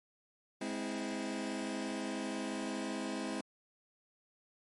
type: chord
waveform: sawtooth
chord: Ab augmented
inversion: none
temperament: just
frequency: 207.7 / 259.6 / 324.5 Hz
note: Ab3 / C4 / E4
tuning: 0 / -13 / -27 cents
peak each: -37 / -36 / -37 dBFS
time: 0.61-3.41 s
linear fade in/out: 5 ms
effects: MP3 48 kbps